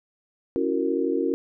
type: chord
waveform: sine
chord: F# dominant seventh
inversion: second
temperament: just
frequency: 277.5 / 333 / 370 / 462.5 Hz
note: C#4 / E4 / F#4 / A#4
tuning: +2 / +18 / 0 / -14 cents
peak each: -27 dBFS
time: 0.56-1.34 s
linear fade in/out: 0 ms
effects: none